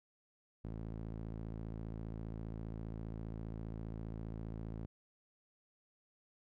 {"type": "tone with band-pass filter", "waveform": "sawtooth", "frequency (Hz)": 55, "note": "A1", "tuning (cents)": 0, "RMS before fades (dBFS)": -44, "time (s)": [0.64, 4.86], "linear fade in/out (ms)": 5, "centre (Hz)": 180, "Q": 0.66, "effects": []}